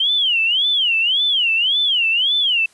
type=tone with vibrato; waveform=sine; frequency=3054 Hz; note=G7; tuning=46 cents flat; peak=-14 dBFS; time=0-2.66 s; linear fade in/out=5 ms; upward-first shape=sine; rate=1.8 Hz; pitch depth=250 cents each way; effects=white hiss -53 dBFS RMS until 2.73 s + resampled to 24000 Hz